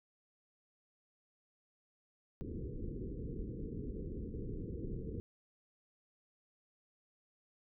pink low-pass noise, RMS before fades -42 dBFS, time 2.41-5.2 s, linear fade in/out 0 ms, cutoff 480 Hz, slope 96 dB/octave, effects none

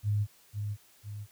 sine tone with echo, 103.83 Hz, G#2, in tune, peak -25 dBFS, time 0.03-0.27 s, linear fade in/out 50 ms, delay 500 ms, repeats 2, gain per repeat -6 dB, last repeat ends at 1.27 s, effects white hiss -61 dBFS RMS until 1.31 s

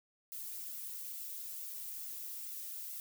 violet noise with flanger, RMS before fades -44 dBFS, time 0.32-3 s, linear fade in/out 0 ms, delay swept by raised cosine 1.4 to 2.9 ms, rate 2.3 Hz, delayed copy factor +0.7, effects none

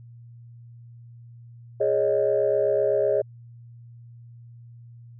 sine chord, Ab suspended fourth, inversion none, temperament equal, 415.3 / 554.4 / 622.3 Hz, Ab4 / Db5 / Eb5, 0 / 0 / 0 cents, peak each -23 dBFS, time 1.8-3.22 s, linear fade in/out 10 ms, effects tanh soft clip ceiling -11 dBFS + added 118 Hz sine -43 dBFS peak until 5.19 s

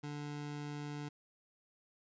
25% pulse tone, 146.7 Hz, D3, 2 cents flat, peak -37 dBFS, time 0.03-1.09 s, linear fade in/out 10 ms, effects resampled to 16000 Hz + 13-bit

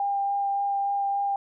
sine tone with vibrato, 799 Hz, G5, 33 cents sharp, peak -23 dBFS, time 0-1.36 s, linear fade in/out 2 ms, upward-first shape sine, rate 3.5 Hz, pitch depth 9 cents each way, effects none

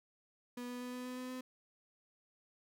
35% pulse tone with pitch steps, 244.8 / 246.5 / 248.2 / 249.9 / 251.7 / 253.4 / 255.2 Hz, B3 / B3 / B3 / B3 / B3 / B3 / C4, -15 / -3 / +9 / +21 / +33 / +45 / -43 cents, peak -40 dBFS, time 0.57-1.41 s, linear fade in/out 5 ms, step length 120 ms, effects none

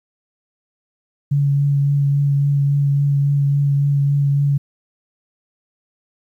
sine tone with vibrato, 141.5 Hz, C#3, 36 cents sharp, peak -13 dBFS, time 1.31-4.58 s, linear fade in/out 10 ms, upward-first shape triangle, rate 3.6 Hz, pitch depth 16 cents each way, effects 9-bit

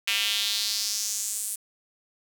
square tone with high-pass filter sweep, 106.2 Hz, G#2, 39 cents sharp, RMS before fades -28 dBFS, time 0.07-1.56 s, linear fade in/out 10 ms, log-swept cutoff 2600 to 9400 Hz, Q 2.9, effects 8-bit

